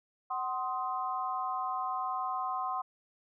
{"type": "chord", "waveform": "sine", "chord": "C diminished", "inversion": "second", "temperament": "just", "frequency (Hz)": [753.5, 1046.5, 1255.8], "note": ["Gb5", "C6", "Eb6"], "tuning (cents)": [31, 0, 16], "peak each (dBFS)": [-36, -34, -38], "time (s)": [0.3, 2.82], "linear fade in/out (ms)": 10, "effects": []}